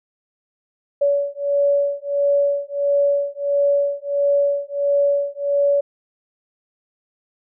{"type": "beating tone pair", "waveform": "sine", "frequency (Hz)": [567, 568.5], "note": ["C#5", "C#5"], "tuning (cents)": [39, 44], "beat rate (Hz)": 1.5, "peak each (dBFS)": -19, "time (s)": [1.01, 5.81], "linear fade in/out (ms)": 10, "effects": []}